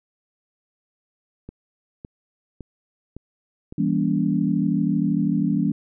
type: click train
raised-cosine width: 3 ms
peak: -23 dBFS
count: 5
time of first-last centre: 1.49-3.725 s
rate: 1.79 Hz
type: chord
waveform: sine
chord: E diminished seventh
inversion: none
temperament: just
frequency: 164.81 / 197.78 / 237.3 / 284.8 Hz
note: E3 / G3 / Bb3 / Db4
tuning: 0 / +16 / +31 / +47 cents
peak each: -24 / -23 / -25 / -24 dBFS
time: 3.78-5.72 s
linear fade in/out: 5 ms
effects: none